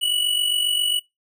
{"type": "tone with amplitude modulation", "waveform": "square", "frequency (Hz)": 2943, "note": "F#7", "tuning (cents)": -10, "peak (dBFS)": -17, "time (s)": [0.01, 1], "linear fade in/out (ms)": 20, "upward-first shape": "sine", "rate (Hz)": 47.4, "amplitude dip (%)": 60, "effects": ["noise-tail reverb RT60 0.2 s tail -23 dB re dry"]}